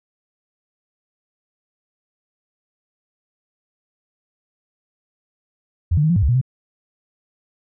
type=tone with pitch steps; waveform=sine; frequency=85.5 / 148.1 / 156.6 / 173.7 / 101.6 / 69.5 / 121.5 / 129.9 Hz; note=F2 / D3 / D#3 / F3 / G#2 / C#2 / B2 / C3; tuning=-36 / +15 / +11 / -9 / -38 / +5 / -28 / -12 cents; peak=-13 dBFS; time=5.91-6.414 s; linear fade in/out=10 ms; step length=63 ms; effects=none